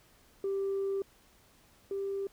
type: tone pair in turn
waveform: sine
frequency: 392 / 394.1 Hz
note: G4 / G4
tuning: 0 / +9 cents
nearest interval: unison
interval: 9 cents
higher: second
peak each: -28 / -31 dBFS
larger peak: first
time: 0.44-1.02 / 1.91-2.27 s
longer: first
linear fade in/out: 2 ms
effects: tanh soft clip ceiling -27 dBFS + pink hiss -63 dBFS RMS until 2.32 s